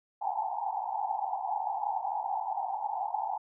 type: band-pass noise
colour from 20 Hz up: pink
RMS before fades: -33 dBFS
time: 0.21-3.38 s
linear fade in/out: 10 ms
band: 750 to 900 Hz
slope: 96 dB/octave
effects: none